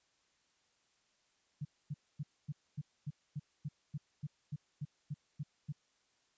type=tone bursts; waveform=sine; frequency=146.83 Hz; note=D3; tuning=in tune; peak=-36 dBFS; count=15; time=1.61-5.725 s; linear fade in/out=10 ms; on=41 ms; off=250 ms; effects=white hiss -75 dBFS RMS until 6.37 s + resampled to 16000 Hz